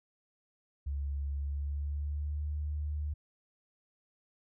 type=tone with pitch glide; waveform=sine; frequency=70.4 to 74.54 Hz; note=C#2 to D2; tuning=+27 to +26 cents; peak=-32 dBFS; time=0.86-3.14 s; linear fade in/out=10 ms; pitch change=+99 cents; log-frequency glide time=1.36-2.48 s; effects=none